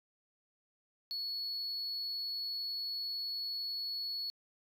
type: tone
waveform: sine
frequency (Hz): 4389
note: C#8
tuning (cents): -18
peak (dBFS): -33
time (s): 1.11-4.3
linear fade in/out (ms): 0
effects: tanh soft clip ceiling -35 dBFS